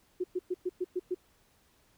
sine tone bursts, 363.4 Hz, F#4, 31 cents flat, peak -28 dBFS, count 7, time 0.2-1.147 s, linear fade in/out 10 ms, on 41 ms, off 110 ms, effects pink hiss -67 dBFS RMS until 1.97 s

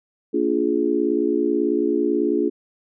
sine chord, Bb dominant seventh, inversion none, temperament just, 233.1 / 291.4 / 349.6 / 419.5 Hz, Bb3 / D4 / F4 / Ab4, 0 / -13 / +2 / +17 cents, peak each -27 / -22 / -22 / -23 dBFS, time 0.33-2.5 s, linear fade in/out 20 ms, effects none

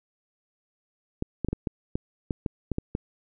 clicks, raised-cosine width 3 ms, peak -14 dBFS, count 11, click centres 1.224 / 1.447 / 1.486 / 1.53 / 1.672 / 1.955 / 2.308 / 2.462 / 2.717 / 2.784 / 2.951 s, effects none

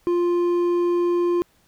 sine tone with hard clipping, 349.2 Hz, F4, in tune, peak -19 dBFS, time 0.07-1.42 s, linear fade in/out 0 ms, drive 5 dB, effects pink hiss -61 dBFS RMS until 1.67 s

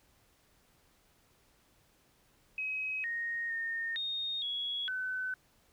sine tone with pitch steps, 2543 / 1862 / 1833 / 3700 / 3345 / 1513 Hz, D#7 / A#6 / A#6 / A#7 / G#7 / F#6, +37 / -2 / -30 / -14 / +12 / +38 cents, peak -33 dBFS, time 2.58-5.34 s, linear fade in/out 2 ms, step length 460 ms, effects pink hiss -68 dBFS RMS until 5.72 s

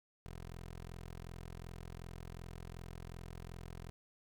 15% pulse tone, 42.69 Hz, F1, 39 cents flat, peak -40 dBFS, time 0.26-3.9 s, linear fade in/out 0 ms, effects none

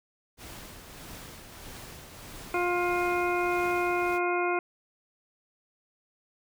pink noise with tremolo, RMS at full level -43 dBFS, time 0.37-4.2 s, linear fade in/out 50 ms, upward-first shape triangle, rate 1.6 Hz, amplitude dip 45%
harmonic tone, 353.4 Hz, F4, 21 cents sharp, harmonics 1 / 2 / 3 / 4 / 6 / 7, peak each -28 / -31 / -33 / -34 / -36 / -36 dBFS, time 2.54-4.59 s, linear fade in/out 2 ms
effects none

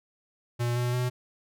square tone with pitch steps, 120 / 122.24 / 124.52 Hz, B2 / B2 / B2, -49 / -17 / +15 cents, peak -26 dBFS, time 0.59-1.1 s, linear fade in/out 20 ms, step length 170 ms, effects none

